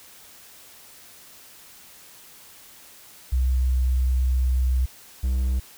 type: tone pair in turn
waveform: sine / triangle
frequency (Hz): 63.7 / 63.7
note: C2 / C2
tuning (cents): -46 / -46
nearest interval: unison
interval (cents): 0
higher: neither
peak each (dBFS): -18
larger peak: neither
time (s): 3.32-4.86 / 5.23-5.6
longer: first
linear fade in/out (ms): 10
effects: white hiss -48 dBFS RMS until 5.77 s